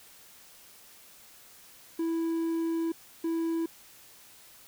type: tone bursts at uneven times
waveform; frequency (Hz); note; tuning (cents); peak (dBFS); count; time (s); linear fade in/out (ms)
triangle; 329.6; E4; 0; -25; 2; 1.99-2.92 / 3.24-3.66; 5
effects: white hiss -54 dBFS RMS until 4.67 s